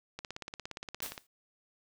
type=click train; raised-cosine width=0.2 ms; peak=-23 dBFS; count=18; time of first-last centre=0.19-1.178 s; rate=17.2 Hz
type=noise with exponential decay; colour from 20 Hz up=white; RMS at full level=-35 dBFS; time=1.02-1.27 s; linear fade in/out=5 ms; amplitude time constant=53 ms
effects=none